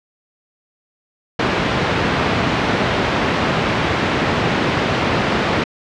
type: band-pass noise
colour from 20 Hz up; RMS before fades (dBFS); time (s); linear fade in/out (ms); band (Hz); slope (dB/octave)
pink; -18; 1.39-5.64; 5; 110 to 2900; 12
effects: low-pass 6000 Hz 12 dB/octave